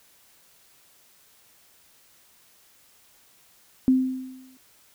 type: tone with exponential decay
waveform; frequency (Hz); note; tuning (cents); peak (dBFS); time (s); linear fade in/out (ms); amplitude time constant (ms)
sine; 259.2; C4; -16; -13; 3.88-4.57; 0; 150
effects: white hiss -58 dBFS RMS until 4.94 s